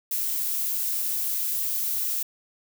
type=noise; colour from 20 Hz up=violet; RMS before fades=-27 dBFS; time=0.11-2.23 s; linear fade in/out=5 ms; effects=none